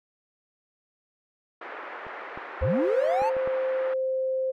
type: band-pass noise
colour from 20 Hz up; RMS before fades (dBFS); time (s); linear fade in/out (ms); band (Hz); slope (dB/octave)
white; -39; 1.61-3.94; 5; 370 to 1800; 24
type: clicks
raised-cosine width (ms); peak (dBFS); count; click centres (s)
1; -26 / -23 / -20 / -23 / -20; 5; 2.067 / 2.375 / 3.219 / 3.367 / 3.475
type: linear sweep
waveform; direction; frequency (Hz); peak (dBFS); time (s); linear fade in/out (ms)
triangle; up; 50 to 919; -22; 2.61-3.3; 10
type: tone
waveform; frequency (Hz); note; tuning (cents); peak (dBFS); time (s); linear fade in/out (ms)
sine; 523.3; C5; 0; -24; 2.61-4.52; 20
effects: none